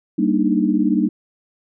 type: chord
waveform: sine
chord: Eb major seventh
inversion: first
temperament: equal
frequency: 196 / 233.1 / 293.7 / 311.1 Hz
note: G3 / Bb3 / D4 / Eb4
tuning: 0 / 0 / 0 / 0 cents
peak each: -20 dBFS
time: 0.18-1.09 s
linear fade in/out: 10 ms
effects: none